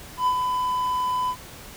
triangle tone with ADSR envelope, 1003 Hz, B5, 26 cents sharp, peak -15 dBFS, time 0.17-1.36 s, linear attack 98 ms, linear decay 69 ms, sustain -5 dB, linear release 66 ms, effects pink hiss -42 dBFS RMS until 1.76 s

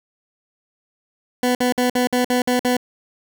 20% pulse tone bursts, 248.5 Hz, B3, 11 cents sharp, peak -11 dBFS, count 8, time 1.43-2.768 s, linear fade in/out 2 ms, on 120 ms, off 54 ms, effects none

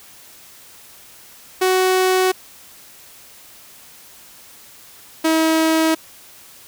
sawtooth tone pair in turn, 372.5 / 320.7 Hz, F#4 / E4, +12 / -48 cents, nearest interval minor third, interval 260 cents, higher first, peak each -10 dBFS, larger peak neither, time 1.61-2.32 / 5.24-5.95 s, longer neither, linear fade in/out 10 ms, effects white hiss -44 dBFS RMS until 6.67 s

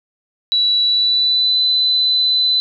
sine tone with pitch glide, 3932 to 4012 Hz, B7 to B7, -8 to +26 cents, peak -12 dBFS, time 0.52-2.6 s, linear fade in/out 0 ms, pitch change +34 cents, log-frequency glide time 0.84-1.6 s, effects none

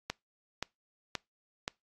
click train, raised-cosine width 0.2 ms, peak -15 dBFS, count 4, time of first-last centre 0.1-1.679 s, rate 1.9 Hz, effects noise-tail reverb RT60 0.2 s tail -25 dB re dry + AAC 32 kbps

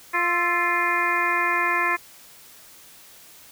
harmonic tone with a mistuned harmonic, 349.2 Hz, F4, in tune, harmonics 1 / 2 / 3 / 4 / 5 / 6 / 7, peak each -32 / -33 / -24 / -30 / -25 / -26 / -30 dBFS, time 0.13-1.97 s, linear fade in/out 20 ms, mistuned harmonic 4, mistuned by -76 cents, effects white hiss -48 dBFS RMS until 3.51 s

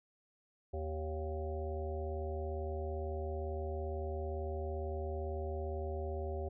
harmonic tone with a mistuned harmonic, 77.78 Hz, D#2, in tune, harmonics 1 / 3 / 5 / 7 / 9 / 10, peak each -38 / -52 / -42 / -45 / -47 / -54 dBFS, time 0.73-6.49 s, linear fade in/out 10 ms, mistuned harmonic 7, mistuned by +31 cents, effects none

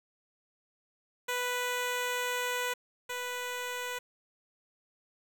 10% pulse tone pair in turn, 493.9 / 493.9 Hz, B4 / B4, 0 / 0 cents, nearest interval unison, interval 0 cents, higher neither, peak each -22 / -26 dBFS, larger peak first, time 1.28-2.74 / 3.09-3.99 s, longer first, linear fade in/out 10 ms, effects 9-bit

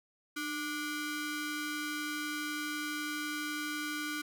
sawtooth ring-modulated tone, 880 Hz, A5, in tune, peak -28 dBFS, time 0.36-4.22 s, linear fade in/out 10 ms, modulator 578 Hz, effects none

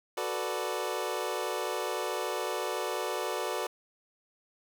25% pulse chord, B minor seventh, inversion second, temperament equal, 370 / 440 / 493.9 / 587.3 Hz, F#4 / A4 / B4 / D5, 0 / 0 / 0 / 0 cents, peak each -33 dBFS, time 0.17-3.67 s, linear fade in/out 5 ms, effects none

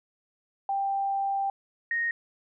sine tone pair in turn, 788 / 1862.3 Hz, G5 / A#6, +9 / -2 cents, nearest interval octave + minor third, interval 1489 cents, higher second, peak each -25 dBFS, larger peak neither, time 0.69-1.5 / 1.91-2.11 s, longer first, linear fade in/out 2 ms, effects none

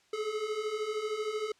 square beating tone pair, 419.2 / 432.2 Hz, G#4 / A4, +16 / -31 cents, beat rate 13 Hz, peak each -38 / -34 dBFS, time 0.13-1.52 s, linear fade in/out 5 ms, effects white hiss -66 dBFS RMS until 1.59 s + low-pass 6000 Hz 12 dB/octave

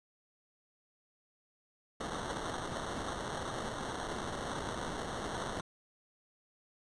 blue noise with sample-and-hold, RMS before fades -39 dBFS, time 2-5.61 s, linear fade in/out 5 ms, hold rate 2450 Hz, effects resampled to 22050 Hz

